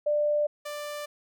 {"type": "tone pair in turn", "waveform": ["sine", "sawtooth"], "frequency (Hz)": [593, 590.2], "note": ["D5", "D5"], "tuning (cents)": [17, 8], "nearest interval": "unison", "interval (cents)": 9, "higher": "first", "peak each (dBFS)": [-22, -30], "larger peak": "first", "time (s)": [[0.06, 0.47], [0.65, 1.06]], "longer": "neither", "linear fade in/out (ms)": 10, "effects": []}